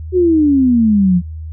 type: exponential sweep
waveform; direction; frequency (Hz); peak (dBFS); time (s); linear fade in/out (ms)
sine; down; 375.9 to 170.4; -8; 0.12-1.22; 50
effects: added 79 Hz sine -24 dBFS peak until 1.52 s